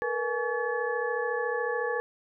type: tone cluster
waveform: sine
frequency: 451.5 / 485.4 / 841 / 1131 / 1722 Hz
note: A4 / B4 / G#5 / C#6 / A6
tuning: +45 / -30 / +22 / +34 / -38 cents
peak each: -34 / -30 / -36 / -38 / -33 dBFS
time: 0.02-2 s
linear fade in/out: 0 ms
effects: none